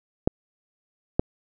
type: clicks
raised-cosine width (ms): 2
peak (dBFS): -5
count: 2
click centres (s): 0.275 / 1.195
effects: none